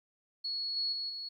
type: tone with level steps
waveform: sine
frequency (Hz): 4358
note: C#8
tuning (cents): -30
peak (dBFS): -33 / -30 / -34 / -38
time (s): 0.44-1.29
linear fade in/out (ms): 10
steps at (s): 0.76 / 0.92 / 1.09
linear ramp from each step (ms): 10
effects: 12-bit